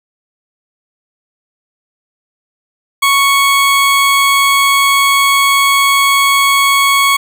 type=tone; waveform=20% pulse; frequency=1108.7 Hz; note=C#6; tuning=in tune; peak=-3 dBFS; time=3.02-7.17 s; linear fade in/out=10 ms; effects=none